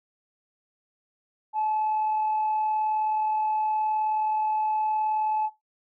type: tone with amplitude modulation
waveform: sine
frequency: 862 Hz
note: A5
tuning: 36 cents flat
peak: -21 dBFS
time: 1.53-5.5 s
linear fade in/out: 50 ms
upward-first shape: sine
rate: 39.1 Hz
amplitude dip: 25%
effects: noise-tail reverb RT60 0.2 s tail -19 dB re dry + tanh soft clip ceiling -19 dBFS